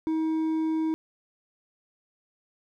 triangle tone with hard clipping, 318.3 Hz, D#4, 39 cents sharp, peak -25 dBFS, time 0.07-0.94 s, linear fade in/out 0 ms, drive 7 dB, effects none

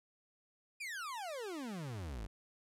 40% pulse exponential sweep, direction down, 2494 to 46.25 Hz, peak -40 dBFS, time 0.8-2.27 s, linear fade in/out 10 ms, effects low-pass 12000 Hz 12 dB/octave

